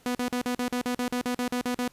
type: tone bursts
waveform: sawtooth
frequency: 246.9 Hz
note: B3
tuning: in tune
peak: -22 dBFS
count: 14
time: 0.06-1.878 s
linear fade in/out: 0 ms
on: 89 ms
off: 44 ms
effects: pink hiss -59 dBFS RMS until 1.92 s + resampled to 32000 Hz